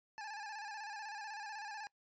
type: tone with vibrato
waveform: 25% pulse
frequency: 844 Hz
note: G#5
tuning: 28 cents sharp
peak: -40 dBFS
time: 0.18-1.87 s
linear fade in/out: 0 ms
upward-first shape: square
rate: 16 Hz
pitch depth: 60 cents each way
effects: noise-tail reverb RT60 0.1 s tail -23 dB re dry + resampled to 16000 Hz